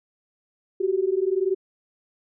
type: tone pair together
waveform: sine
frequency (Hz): 370 / 390.7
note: F#4 / G4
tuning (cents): 0 / -6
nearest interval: minor second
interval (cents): 94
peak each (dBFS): -23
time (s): 0.8-1.55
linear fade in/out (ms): 10
effects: none